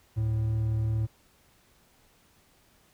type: tone pair together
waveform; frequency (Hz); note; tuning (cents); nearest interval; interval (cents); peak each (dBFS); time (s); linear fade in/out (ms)
triangle; 72.59 / 110; D2 / A2; -20 / 0; perfect fifth; 720; -34 / -23; 0.16-1.07; 20
effects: pink hiss -63 dBFS RMS until 2.93 s